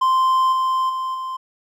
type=tone with level steps; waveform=triangle; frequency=1042 Hz; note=C6; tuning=7 cents flat; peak=-12 / -15 / -20 / -23 dBFS; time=0.01-1.37 s; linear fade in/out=10 ms; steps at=0.52 / 0.89 / 1.14 s; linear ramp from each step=10 ms; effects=none